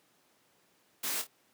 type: noise with echo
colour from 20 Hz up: white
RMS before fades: -34 dBFS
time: 1.03-1.22 s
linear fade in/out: 10 ms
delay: 26 ms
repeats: 2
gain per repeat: -9 dB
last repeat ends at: 1.272 s
effects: pink hiss -68 dBFS RMS until 1.53 s + high-pass 200 Hz 12 dB/octave